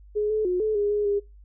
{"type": "tone with pitch steps", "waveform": "sine", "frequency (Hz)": [420.2, 431.3, 361.5, 432.2, 410.2, 415.6, 405.7], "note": ["G#4", "A4", "F#4", "A4", "G#4", "G#4", "G#4"], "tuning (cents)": [20, -35, -40, -31, -21, 1, -41], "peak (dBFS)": -21, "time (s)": [0.15, 1.2], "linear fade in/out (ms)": 20, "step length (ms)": 150, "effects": ["noise-tail reverb RT60 0.2 s tail -22 dB re dry", "added 50 Hz sine -46 dBFS peak until 1.44 s"]}